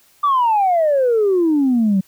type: exponential sweep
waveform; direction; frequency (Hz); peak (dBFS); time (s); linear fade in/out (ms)
sine; down; 1190 to 185; -11; 0.23-2.01; 10
effects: tanh soft clip ceiling -9 dBFS + white hiss -54 dBFS RMS until 2.07 s